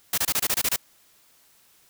white noise bursts, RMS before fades -23 dBFS, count 9, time 0.13-0.762 s, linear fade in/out 5 ms, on 48 ms, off 25 ms, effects white hiss -59 dBFS RMS until 1.89 s

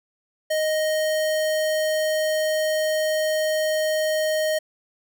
square tone, 622.3 Hz, D#5, in tune, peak -21 dBFS, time 0.5-4.59 s, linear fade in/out 10 ms, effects none

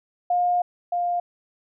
sine tone pair in turn, 711 / 702.8 Hz, F5 / F5, +31 / +11 cents, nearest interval unison, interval 20 cents, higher first, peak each -18 / -21 dBFS, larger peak first, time 0.3-0.62 / 0.92-1.2 s, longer first, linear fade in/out 5 ms, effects none

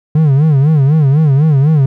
triangle tone with vibrato, 146.2 Hz, D3, 7 cents flat, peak -4 dBFS, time 0.15-1.86 s, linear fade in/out 5 ms, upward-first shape sine, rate 4 Hz, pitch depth 160 cents each way, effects none

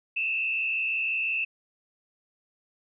sine tone with frequency modulation, 2637 Hz, E7, in tune, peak -25 dBFS, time 0.16-1.45 s, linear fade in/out 10 ms, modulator 65.8 Hz, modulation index 1.4, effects none

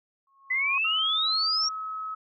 sine tone with exponential growth, 1092 Hz, C#6, 26 cents flat, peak -26 dBFS, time 0.27-0.78 s, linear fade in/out 2 ms, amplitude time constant 110 ms
sine exponential sweep, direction up, 1994 to 5660 Hz, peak -23 dBFS, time 0.5-1.69 s, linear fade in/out 10 ms
sine tone, 1284 Hz, E6, 46 cents flat, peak -31 dBFS, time 0.84-2.15 s, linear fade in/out 10 ms
effects none

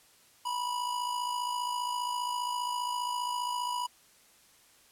square tone with amplitude modulation, 979 Hz, B5, 15 cents flat, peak -29 dBFS, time 0.45-3.87 s, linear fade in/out 10 ms, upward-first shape sine, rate 55 Hz, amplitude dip 55%, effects white hiss -61 dBFS RMS until 4.91 s + low-pass 12000 Hz 12 dB/octave

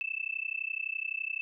sine tone with amplitude modulation, 2637 Hz, E7, in tune, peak -28 dBFS, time 0.01-1.41 s, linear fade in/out 0 ms, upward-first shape sine, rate 31.8 Hz, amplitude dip 100%, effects none

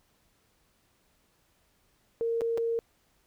sine tone with dropouts, 461.1 Hz, A#4, 19 cents flat, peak -26 dBFS, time 2.21-2.79 s, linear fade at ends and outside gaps 0 ms, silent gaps 2.409-2.417 / 2.575-2.58 s, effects pink hiss -69 dBFS RMS until 3.26 s

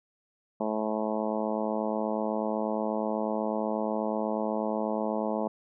harmonic tone, 108.2 Hz, A2, 29 cents flat, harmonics 2 / 3 / 4 / 5 / 6 / 7 / 8 / 9 / 10, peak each -32 / -37 / -36 / -34 / -34 / -40 / -37 / -41 / -45 dBFS, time 0.6-5.48 s, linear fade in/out 5 ms, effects none

